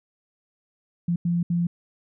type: tone bursts at uneven times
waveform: sine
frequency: 172.3 Hz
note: F3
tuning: 23 cents flat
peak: -20 dBFS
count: 3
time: 1.08-1.16 / 1.25-1.43 / 1.5-1.67 s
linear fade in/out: 5 ms
effects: none